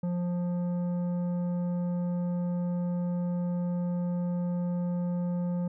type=tone with tanh clipping; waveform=triangle; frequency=176.2 Hz; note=F3; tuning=16 cents sharp; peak=-29 dBFS; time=0.03-5.68 s; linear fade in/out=5 ms; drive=14 dB; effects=none